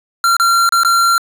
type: tone with dropouts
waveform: square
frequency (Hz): 1373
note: F6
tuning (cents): -30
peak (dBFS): -10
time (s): 0.24-1.18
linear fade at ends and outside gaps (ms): 1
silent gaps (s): 0.367-0.398 / 0.691-0.723 / 0.834-0.848
effects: resampled to 32000 Hz + 8-bit